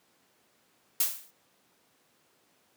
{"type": "noise with exponential decay", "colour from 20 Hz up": "blue", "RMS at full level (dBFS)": -22, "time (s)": [1, 1.31], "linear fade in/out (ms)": 5, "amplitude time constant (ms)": 66, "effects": ["pink hiss -67 dBFS RMS until 2.76 s", "high-pass 200 Hz 12 dB/octave"]}